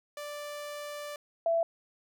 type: tone pair in turn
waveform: sawtooth / sine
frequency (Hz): 587.3 / 666.9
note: D5 / E5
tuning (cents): 0 / +20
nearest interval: major second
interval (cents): 220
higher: second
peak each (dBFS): -34 / -24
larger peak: second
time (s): 0.17-1.16 / 1.46-1.63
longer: first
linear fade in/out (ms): 2
effects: none